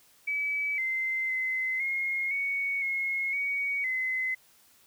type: tone with pitch steps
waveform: sine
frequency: 2290 / 2073 / 2052 / 2148 / 2227 / 2165 / 2245 / 2042 Hz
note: D7 / C7 / C7 / C7 / C#7 / C#7 / C#7 / C7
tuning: -44 / -17 / -34 / +45 / +7 / -41 / +21 / -43 cents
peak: -27 dBFS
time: 0.27-4.35 s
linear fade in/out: 10 ms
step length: 510 ms
effects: white hiss -61 dBFS RMS until 4.86 s